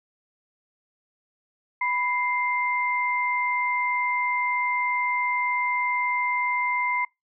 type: tone pair together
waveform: sine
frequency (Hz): 988.4 / 2093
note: B5 / C7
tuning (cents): +1 / 0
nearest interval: octave + minor second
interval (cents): 1299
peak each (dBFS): -25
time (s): 1.81-7.05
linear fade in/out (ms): 5
effects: noise-tail reverb RT60 0.2 s tail -26 dB re dry